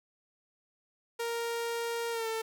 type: tone with pitch glide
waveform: sawtooth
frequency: 466.2 to 447 Hz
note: A#4 to A4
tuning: 0 to +27 cents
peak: -28 dBFS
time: 1.19-2.42 s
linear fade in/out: 10 ms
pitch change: -73 cents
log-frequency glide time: 2.11-2.27 s
effects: none